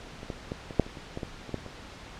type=clicks; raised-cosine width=2 ms; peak=-27 / -20 / -19 / -25 / -6 / -30 / -28 / -21 / -20 / -28 / -17 / -28 dBFS; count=12; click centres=0.231 / 0.302 / 0.519 / 0.708 / 0.797 / 0.865 / 0.972 / 1.174 / 1.232 / 1.493 / 1.543 / 1.663 s; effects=pink hiss -45 dBFS RMS until 2.19 s + low-pass 5000 Hz 12 dB/octave